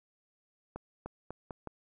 accelerating click train, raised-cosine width 1 ms, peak -26 dBFS, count 5, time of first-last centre 0.76-1.673 s, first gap 300 ms, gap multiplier 0.82, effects none

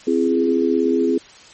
sine chord, C augmented, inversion none, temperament equal with one note detuned, 261.6 / 337.7 / 415.3 Hz, C4 / E4 / G#4, 0 / +42 / 0 cents, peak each -19 dBFS, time 0.07-1.18 s, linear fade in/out 5 ms, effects white hiss -44 dBFS RMS until 1.53 s + MP3 32 kbps

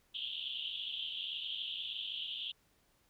white band-pass noise, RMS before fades -41 dBFS, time 0.14-2.52 s, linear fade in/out 10 ms, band 2900 to 3500 Hz, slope 96 dB/octave, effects pink hiss -72 dBFS RMS until 3.09 s

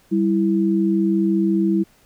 sine tone pair together, 195.46 / 329.6 Hz, G3 / E4, -5 / 0 cents, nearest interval major sixth, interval 905 cents, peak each -18 dBFS, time 0.11-1.84 s, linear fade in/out 20 ms, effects pink hiss -56 dBFS RMS until 2.05 s

